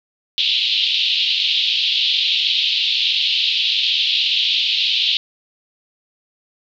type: band-pass noise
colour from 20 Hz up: white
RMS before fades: -18 dBFS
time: 0.38-5.17 s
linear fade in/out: 0 ms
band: 2800 to 4000 Hz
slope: 48 dB/octave
effects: none